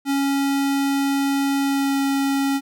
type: tone with pitch glide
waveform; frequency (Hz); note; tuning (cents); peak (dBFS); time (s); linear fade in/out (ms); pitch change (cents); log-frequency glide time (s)
square; 277.2 to 275.4; C#4 to C#4; 0 to -11; -19; 0.05-2.61; 50; -11; 1.61-1.99
effects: none